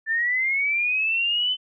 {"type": "linear sweep", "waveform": "sine", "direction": "up", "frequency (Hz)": [1760, 3056], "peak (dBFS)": -20, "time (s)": [0.06, 1.57], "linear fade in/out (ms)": 50, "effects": []}